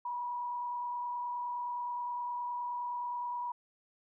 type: tone with frequency modulation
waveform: sine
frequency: 971 Hz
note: B5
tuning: 30 cents flat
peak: -34 dBFS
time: 0.05-3.52 s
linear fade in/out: 5 ms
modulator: 29.6 Hz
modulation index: 0.69
effects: none